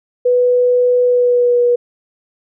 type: tone with pitch glide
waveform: sine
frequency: 493.9 to 484 Hz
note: B4 to B4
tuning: 0 to -35 cents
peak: -9 dBFS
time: 0.25-1.76 s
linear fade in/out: 10 ms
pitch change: -35 cents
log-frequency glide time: 1.04-1.62 s
effects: none